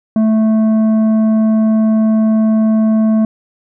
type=tone with tanh clipping; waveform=sine; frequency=219.2 Hz; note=A3; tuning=6 cents flat; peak=-10 dBFS; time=0.16-3.25 s; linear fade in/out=2 ms; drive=8 dB; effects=none